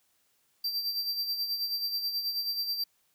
square tone with tremolo, 4699 Hz, D8, in tune, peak -28 dBFS, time 0.64-2.84 s, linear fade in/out 5 ms, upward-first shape sine, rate 9.3 Hz, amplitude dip 55%, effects white hiss -71 dBFS RMS until 3.14 s

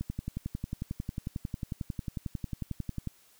click train, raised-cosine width 5 ms, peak -21 dBFS, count 35, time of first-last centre 0.01-3.073 s, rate 11.1 Hz, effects white hiss -62 dBFS RMS until 3.39 s

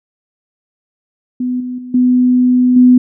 sine tone with level steps, 250 Hz, B3, 21 cents sharp, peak -14 / -19 / -25 / -7 / -3 dBFS, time 1.4-2.98 s, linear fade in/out 5 ms, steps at 1.6 / 1.78 / 1.94 / 2.76 s, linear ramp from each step 5 ms, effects none

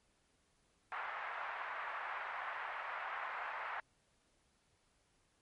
pink band-pass noise, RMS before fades -43 dBFS, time 0.92-3.8 s, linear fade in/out 0 ms, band 800 to 2000 Hz, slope 24 dB/octave, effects pink hiss -75 dBFS RMS until 5.41 s + MP3 48 kbps

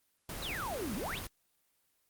pink noise, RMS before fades -41 dBFS, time 0.29-1.27 s, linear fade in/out 2 ms
sine exponential two-way sweep, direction down then up, 4178 to 178.6 to 4178 Hz, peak -36 dBFS, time 0.42-1.19 s, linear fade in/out 5 ms, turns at 0.95 s
effects white hiss -75 dBFS RMS until 2.09 s + Opus 24 kbps

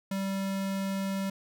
square tone, 194.4 Hz, G3, 14 cents flat, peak -30 dBFS, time 0.11-1.3 s, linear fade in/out 5 ms, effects none

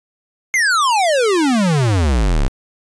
square exponential sweep, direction down, 2161 to 30.34 Hz, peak -13 dBFS, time 0.54-2.48 s, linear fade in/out 0 ms, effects resampled to 22050 Hz

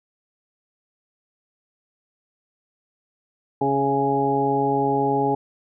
harmonic tone with a mistuned harmonic, 138.59 Hz, C#3, in tune, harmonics 1 / 2 / 3 / 4 / 5 / 6, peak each -29 / -25 / -23 / -32 / -30 / -22 dBFS, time 3.61-5.35 s, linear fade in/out 5 ms, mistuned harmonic 5, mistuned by -20 cents, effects none

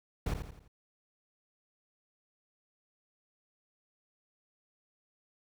brown noise with echo, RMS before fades -32 dBFS, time 0.26-0.34 s, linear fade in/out 5 ms, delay 85 ms, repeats 4, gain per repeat -7 dB, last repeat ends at 0.68 s, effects none

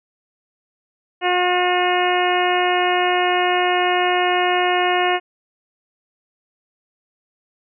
harmonic tone, 359.6 Hz, F#4, 49 cents flat, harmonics 1 / 2 / 3 / 4 / 5 / 6 / 7 / 8, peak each -21 / -19 / -25 / -28 / -25 / -27 / -29 / -26 dBFS, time 1.21-5.2 s, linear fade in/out 50 ms, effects none

